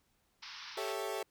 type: band-pass noise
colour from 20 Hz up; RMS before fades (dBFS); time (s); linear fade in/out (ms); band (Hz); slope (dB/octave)
white; -48; 0.42-0.93; 10; 860 to 5600; 96
type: chord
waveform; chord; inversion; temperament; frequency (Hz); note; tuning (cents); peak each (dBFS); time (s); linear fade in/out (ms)
30% pulse; A dominant seventh; third; equal; 392 / 440 / 554.4 / 659.3; G4 / A4 / C#5 / E5; 0 / 0 / 0 / 0; -38 / -38 / -41 / -40; 0.77-1.23; 5
effects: pink hiss -75 dBFS RMS until 1.3 s